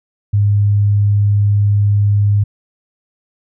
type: tone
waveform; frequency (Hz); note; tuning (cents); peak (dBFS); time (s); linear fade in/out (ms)
sine; 102.4; G#2; -24; -9; 0.33-2.44; 10
effects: none